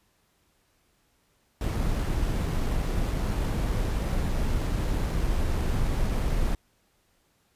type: noise with sample-and-hold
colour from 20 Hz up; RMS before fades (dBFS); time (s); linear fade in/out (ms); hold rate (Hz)
brown; -26; 1.61-6.55; 2; 11025
effects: pink hiss -68 dBFS RMS until 7.55 s + resampled to 32000 Hz